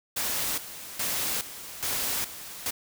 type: noise with tremolo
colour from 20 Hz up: white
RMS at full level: -29 dBFS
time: 0.16-2.71 s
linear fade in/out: 10 ms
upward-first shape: square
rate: 1.2 Hz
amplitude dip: 75%
effects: none